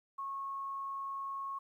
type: tone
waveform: sine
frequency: 1095 Hz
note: C#6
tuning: 22 cents flat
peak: -37 dBFS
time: 0.18-1.59 s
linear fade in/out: 10 ms
effects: 12-bit